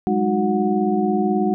sine tone cluster, 188.5 / 207 / 311 / 367.3 / 733 Hz, F#3 / G#3 / D#4 / F#4 / F#5, +32 / -5 / -1 / -13 / -16 cents, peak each -29 / -20 / -24 / -22 / -24 dBFS, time 0.07-1.54 s, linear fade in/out 0 ms, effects none

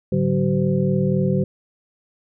sine tone cluster, 107.8 / 145.8 / 189.7 / 379.2 / 512 Hz, A2 / D3 / F#3 / F#4 / C5, -35 / -12 / +43 / +43 / -38 cents, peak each -27 / -21 / -20 / -25 / -26 dBFS, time 0.12-1.44 s, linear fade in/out 5 ms, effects none

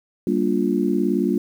sine chord, G minor seventh, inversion none, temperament just, 196 / 235.2 / 294 / 352.8 Hz, G3 / Bb3 / D4 / F4, 0 / +16 / +2 / +18 cents, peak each -23 dBFS, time 0.27-1.38 s, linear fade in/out 2 ms, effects 8-bit

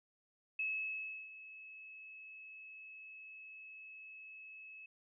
sine tone with ADSR envelope, 2588 Hz, E7, 32 cents flat, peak -34 dBFS, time 0.59-4.86 s, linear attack 5 ms, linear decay 690 ms, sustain -16 dB, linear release 4 ms, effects none

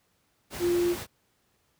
sine tone in noise, 349.2 Hz, F4, in tune, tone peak -22 dBFS, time 0.59-0.96 s, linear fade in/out 50 ms, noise pink, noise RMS -37 dBFS, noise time 0.5-1.07 s, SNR +12 dB, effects pink hiss -70 dBFS RMS until 1.79 s + high-pass 60 Hz 12 dB/octave

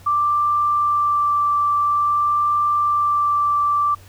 sine tone with vibrato, 1174.7 Hz, D6, in tune, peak -15 dBFS, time 0.06-3.95 s, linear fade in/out 10 ms, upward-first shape sine, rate 0.49 Hz, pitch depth 8 cents each way, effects added 95 Hz sine -43 dBFS peak until 4.08 s + pink hiss -49 dBFS RMS until 4.08 s

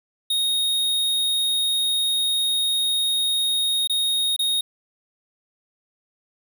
square tone with dropouts, 3729 Hz, A#7, in tune, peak -20 dBFS, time 0.3-4.61 s, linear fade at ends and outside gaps 5 ms, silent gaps 3.874-3.896 / 4.364-4.391 s, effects none

